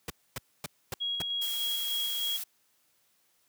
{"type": "noise bursts", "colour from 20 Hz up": "pink", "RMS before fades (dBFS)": -34, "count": 5, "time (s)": [0.08, 1.22], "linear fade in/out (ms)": 2, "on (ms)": 20, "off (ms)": 260}
{"type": "tone with tremolo", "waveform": "sine", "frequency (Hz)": 3300, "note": "G#7", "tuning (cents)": -12, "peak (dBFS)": -29, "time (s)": [1, 2.38], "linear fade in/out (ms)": 20, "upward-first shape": "square", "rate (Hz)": 3.3, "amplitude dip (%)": 25}
{"type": "noise", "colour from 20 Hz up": "blue", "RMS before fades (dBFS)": -37, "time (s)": [1.41, 2.44], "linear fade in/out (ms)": 10}
{"effects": ["white hiss -70 dBFS RMS until 3.48 s", "high-pass 80 Hz 12 dB/octave"]}